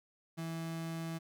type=tone; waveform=35% pulse; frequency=164.2 Hz; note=E3; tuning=6 cents flat; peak=-36 dBFS; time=0.37-1.19 s; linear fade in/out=20 ms; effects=none